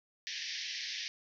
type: band-pass noise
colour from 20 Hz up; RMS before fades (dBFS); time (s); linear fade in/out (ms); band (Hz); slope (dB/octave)
white; -40; 0.27-1.08; 0; 1700 to 5900; 96
effects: none